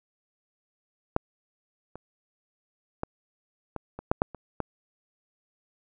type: clicks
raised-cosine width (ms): 1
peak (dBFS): -8 / -26 / -15 / -19 / -23 / -7 / -7 / -26 / -14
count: 9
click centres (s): 1.164 / 1.956 / 3.034 / 3.763 / 3.99 / 4.115 / 4.219 / 4.347 / 4.603
effects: none